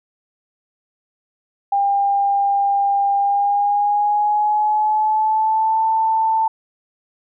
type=tone with pitch glide; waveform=sine; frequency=800 to 887.7 Hz; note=G5 to A5; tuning=+35 to +15 cents; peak=-14 dBFS; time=1.72-6.48 s; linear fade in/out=5 ms; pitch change=+180 cents; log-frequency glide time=3.17-5.84 s; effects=none